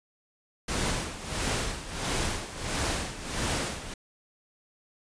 pink noise with tremolo, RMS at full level -28 dBFS, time 0.68-3.94 s, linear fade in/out 5 ms, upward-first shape sine, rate 1.5 Hz, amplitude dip 75%, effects resampled to 22050 Hz

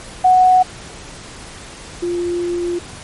sine tone pair in turn, 739 / 348.8 Hz, F#5 / F4, -2 / -2 cents, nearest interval octave + minor second, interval 1300 cents, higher first, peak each -7 / -17 dBFS, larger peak first, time 0.24-0.63 / 2.02-2.79 s, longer second, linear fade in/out 10 ms, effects pink hiss -35 dBFS RMS until 3.03 s + MP3 48 kbps

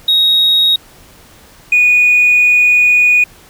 triangle tone pair in turn, 3771 / 2464 Hz, A#7 / D#7, +19 / -17 cents, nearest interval perfect fifth, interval 736 cents, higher first, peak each -5 / -3 dBFS, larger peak second, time 0.08-0.76 / 1.72-3.24 s, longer second, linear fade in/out 5 ms, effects tanh soft clip ceiling -3 dBFS + pink hiss -42 dBFS RMS until 3.49 s

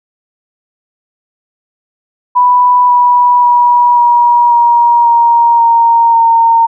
sine tone with pitch steps, 987.8 / 977.6 / 967.5 / 957.5 / 947.6 / 937.8 / 928.1 / 918.5 Hz, B5 / B5 / B5 / A#5 / A#5 / A#5 / A#5 / A#5, 0 / -18 / -36 / +46 / +28 / +10 / -8 / -26 cents, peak -4 dBFS, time 2.35-6.67 s, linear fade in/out 20 ms, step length 540 ms, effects none

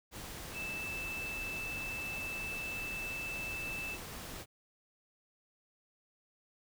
sine tone in noise, 2637 Hz, E7, in tune, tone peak -38 dBFS, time 0.53-3.98 s, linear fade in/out 50 ms, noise pink, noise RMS -45 dBFS, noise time 0.11-4.46 s, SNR +4 dB, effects none

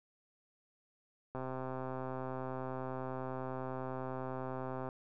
click train, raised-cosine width 1 ms, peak -27 dBFS, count 461, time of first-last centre 1.35-4.888 s, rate 130 Hz, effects none

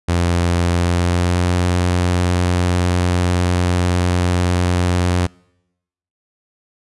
sawtooth tone with pitch glide, 86.8 to 89.09 Hz, F2 to F2, -10 to +35 cents, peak -10 dBFS, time 0.08-5.27 s, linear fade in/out 10 ms, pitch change +45 cents, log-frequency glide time 0.74-1.52 s, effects noise-tail reverb RT60 0.9 s tail -26 dB re dry + resampled to 24000 Hz

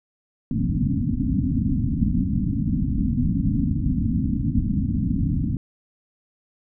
white low-pass noise, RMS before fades -22 dBFS, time 0.51-5.57 s, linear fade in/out 2 ms, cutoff 280 Hz, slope 96 dB/octave, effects none

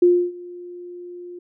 sine tone with ADSR envelope, 353.3 Hz, F4, 20 cents sharp, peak -9 dBFS, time 0.02-1.39 s, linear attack 6 ms, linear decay 290 ms, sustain -24 dB, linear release 6 ms, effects none

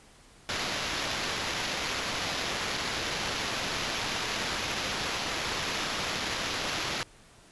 white noise with sample-and-hold, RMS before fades -32 dBFS, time 0.49-7.03 s, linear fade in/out 0 ms, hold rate 8820 Hz, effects pink hiss -56 dBFS RMS until 7.51 s + resampled to 24000 Hz

